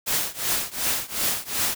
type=noise with tremolo; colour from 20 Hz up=white; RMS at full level=-22 dBFS; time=0.06-1.75 s; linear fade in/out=20 ms; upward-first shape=triangle; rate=2.7 Hz; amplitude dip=95%; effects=none